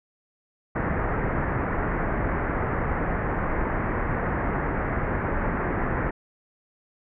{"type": "low-pass noise", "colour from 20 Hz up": "pink", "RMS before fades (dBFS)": -26, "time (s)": [0.75, 6.11], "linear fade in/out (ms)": 10, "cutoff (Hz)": 2000, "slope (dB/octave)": 48, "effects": []}